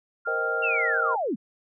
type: tone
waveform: sine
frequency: 1396.9 Hz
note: F6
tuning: in tune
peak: -26 dBFS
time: 0.25-1.15 s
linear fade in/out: 20 ms
type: chord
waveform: sine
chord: C minor seventh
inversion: third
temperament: equal with one note detuned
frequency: 466.2 / 523.3 / 628.4 / 784 Hz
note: Bb4 / C5 / Eb5 / G5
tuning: 0 / 0 / +17 / 0 cents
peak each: -30 / -34 / -32 / -35 dBFS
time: 0.27-1.16 s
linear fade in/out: 5 ms
type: linear sweep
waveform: sine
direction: down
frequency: 2794 to 170 Hz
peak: -24 dBFS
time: 0.62-1.36 s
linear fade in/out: 20 ms
effects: none